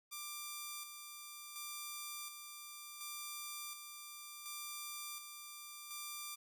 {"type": "tone with tremolo", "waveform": "5% pulse", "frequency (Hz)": 1184, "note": "D6", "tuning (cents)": 14, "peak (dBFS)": -32, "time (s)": [0.11, 6.36], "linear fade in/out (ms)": 20, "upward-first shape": "square", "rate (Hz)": 0.69, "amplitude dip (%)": 45, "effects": []}